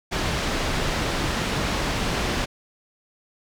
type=low-pass noise; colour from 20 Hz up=pink; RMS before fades=-25 dBFS; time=0.11-2.46 s; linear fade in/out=20 ms; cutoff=5200 Hz; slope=12 dB/octave; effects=none